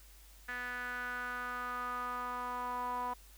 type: tone with band-pass filter sweep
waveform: sawtooth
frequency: 246.9 Hz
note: B3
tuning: in tune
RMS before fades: -39 dBFS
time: 0.48-3.14 s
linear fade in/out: 10 ms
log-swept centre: 1700 to 950 Hz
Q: 5.7
effects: added 50 Hz sine -56 dBFS peak until 3.37 s + white hiss -61 dBFS RMS until 3.37 s